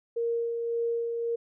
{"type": "tone with tremolo", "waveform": "sine", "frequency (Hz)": 466.2, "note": "A#4", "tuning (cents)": 0, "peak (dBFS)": -25, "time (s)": [0.16, 1.36], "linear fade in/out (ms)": 10, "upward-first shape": "sine", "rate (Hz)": 1.8, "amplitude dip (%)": 35, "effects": []}